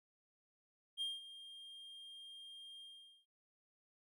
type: tone with ADSR envelope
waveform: triangle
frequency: 3209 Hz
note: G7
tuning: 40 cents sharp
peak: -35 dBFS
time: 0.97-3.26 s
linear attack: 43 ms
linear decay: 190 ms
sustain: -15 dB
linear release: 450 ms
effects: none